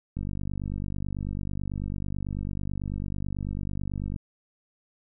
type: click train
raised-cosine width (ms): 5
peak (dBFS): -20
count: 197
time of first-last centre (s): 0.17-4.162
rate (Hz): 49.1
effects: none